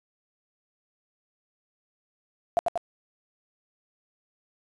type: tone with echo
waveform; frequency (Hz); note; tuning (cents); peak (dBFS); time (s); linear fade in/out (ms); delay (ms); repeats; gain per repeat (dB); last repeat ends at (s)
sine; 685; F5; -34; -18; 2.57-2.59; 0; 93; 2; -3; 2.776
effects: resampled to 24000 Hz + 9-bit